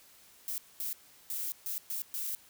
violet noise bursts at uneven times, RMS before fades -36 dBFS, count 6, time 0.48-0.58 / 0.8-0.93 / 1.3-1.52 / 1.66-1.78 / 1.9-2.02 / 2.14-2.35 s, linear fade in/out 0 ms, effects white hiss -59 dBFS RMS until 2.49 s

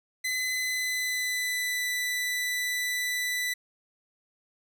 sawtooth tone with pitch glide, 2022 to 1983.8 Hz, B6 to B6, +40 to +7 cents, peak -24 dBFS, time 0.24-3.54 s, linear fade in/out 10 ms, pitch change -33 cents, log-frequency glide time 0.55-1.88 s, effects none

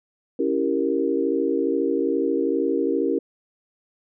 sine chord, C# diminished seventh, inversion none, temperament equal, 277.2 / 329.6 / 392 / 466.2 Hz, C#4 / E4 / G4 / Bb4, 0 / 0 / 0 / 0 cents, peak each -25 dBFS, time 0.39-3.19 s, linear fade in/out 5 ms, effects none

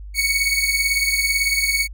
sawtooth beating tone pair, 2217 / 2235 Hz, C#7 / C#7, 0 / +14 cents, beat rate 18 Hz, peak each -17 dBFS, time 0.14-1.88 s, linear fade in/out 50 ms, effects added 50 Hz sine -32 dBFS peak until 1.93 s

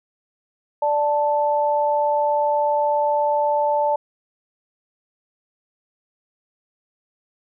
sine tone pair together, 587.8 / 880 Hz, D5 / A5, +1 / 0 cents, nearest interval perfect fifth, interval 699 cents, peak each -20 / -19 dBFS, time 0.82-3.96 s, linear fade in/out 5 ms, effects none

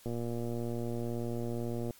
click train, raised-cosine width 2 ms, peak -24 dBFS, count 219, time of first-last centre 0.06-1.907 s, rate 118 Hz, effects white hiss -58 dBFS RMS until 1.99 s + MP3 96 kbps

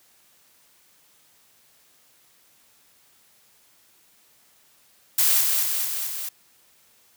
blue noise with echo, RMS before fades -19 dBFS, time 5.18-5.41 s, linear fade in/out 5 ms, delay 220 ms, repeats 4, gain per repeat -3 dB, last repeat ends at 6.29 s, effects white hiss -59 dBFS RMS until 7.16 s + high-pass 60 Hz 12 dB/octave

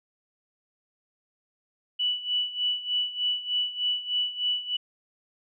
sine tone with tremolo, 2960 Hz, F#7, in tune, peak -22 dBFS, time 1.99-4.77 s, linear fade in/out 10 ms, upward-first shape sine, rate 3.3 Hz, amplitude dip 80%, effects none

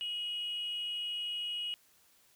sine tone with frequency modulation, 2900 Hz, F#7, 35 cents flat, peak -33 dBFS, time 0.01-1.74 s, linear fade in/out 0 ms, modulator 387 Hz, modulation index 0.22, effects tanh soft clip ceiling -31 dBFS + white hiss -66 dBFS RMS until 2.35 s

